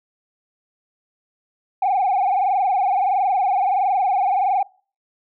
sine tone with frequency modulation, 772 Hz, G5, 27 cents flat, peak -14 dBFS, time 1.82-4.63 s, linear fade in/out 5 ms, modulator 21.5 Hz, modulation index 2.2, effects noise-tail reverb RT60 0.4 s tail -25 dB re dry + tanh soft clip ceiling -13 dBFS

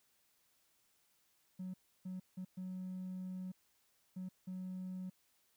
triangle tone bursts at uneven times, 185 Hz, F#3, in tune, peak -38 dBFS, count 6, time 1.59-1.74 / 2.05-2.2 / 2.37-2.45 / 2.57-3.52 / 4.16-4.29 / 4.47-5.1 s, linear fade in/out 10 ms, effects tanh soft clip ceiling -37 dBFS + white hiss -75 dBFS RMS until 5.56 s

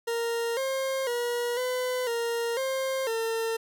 40% pulse tone with pitch steps, 465.2 / 533 / 479.7 / 504 / 466.6 / 530 / 453 Hz, A#4 / C5 / A#4 / B4 / A#4 / C5 / A#4, -4 / +32 / +50 / +35 / +2 / +22 / -50 cents, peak -26 dBFS, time 0.07-3.57 s, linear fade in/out 10 ms, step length 500 ms, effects none

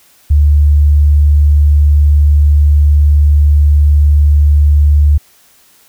sine tone, 73.42 Hz, D2, in tune, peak -4 dBFS, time 0.3-5.18 s, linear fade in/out 10 ms, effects white hiss -47 dBFS RMS until 5.88 s

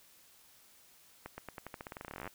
accelerating click train, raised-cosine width 0.5 ms, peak -27 dBFS, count 24, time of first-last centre 1.26-2.276 s, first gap 120 ms, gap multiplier 0.89, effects white hiss -62 dBFS RMS until 2.34 s

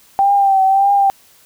sine tone with vibrato, 784 Hz, G5, in tune, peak -9 dBFS, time 0.19-1.1 s, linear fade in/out 0 ms, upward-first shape triangle, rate 1.7 Hz, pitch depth 51 cents each way, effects white hiss -49 dBFS RMS until 1.45 s

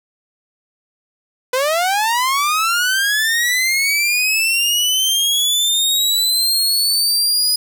sawtooth linear sweep, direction up, 493.9 to 4978 Hz, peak -11 dBFS, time 1.53-7.56 s, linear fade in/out 5 ms, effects 8-bit

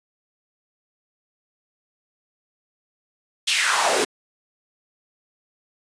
pink noise with high-pass filter sweep, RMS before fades -20 dBFS, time 3.47-4.05 s, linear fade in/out 10 ms, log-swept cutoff 3400 to 340 Hz, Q 3, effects resampled to 22050 Hz

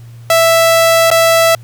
sawtooth tone with dropouts, 660 Hz, E5, 2 cents sharp, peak -3 dBFS, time 0.3-1.55 s, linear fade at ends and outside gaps 2 ms, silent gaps 1.103-1.113 s, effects added 117 Hz sine -31 dBFS peak until 1.63 s + pink hiss -48 dBFS RMS until 1.63 s

